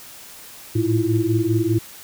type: tone cluster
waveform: sine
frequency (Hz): 108.8 / 113.8 / 325.6 / 345.3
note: A2 / A#2 / E4 / F4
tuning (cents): -19 / -41 / -21 / -20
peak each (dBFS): -23 / -23 / -21 / -22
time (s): 0.75-1.79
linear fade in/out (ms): 10
effects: white hiss -41 dBFS RMS until 2.03 s